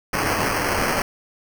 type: noise with sample-and-hold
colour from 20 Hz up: white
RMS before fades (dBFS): -22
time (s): 0.13-1.02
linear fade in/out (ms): 2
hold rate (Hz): 3675
effects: none